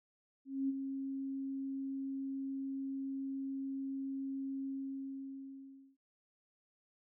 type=tone with ADSR envelope; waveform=sine; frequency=270.7 Hz; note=C#4; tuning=41 cents flat; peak=-30 dBFS; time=0.45-5.97 s; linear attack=240 ms; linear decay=29 ms; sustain=-7 dB; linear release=1300 ms; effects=none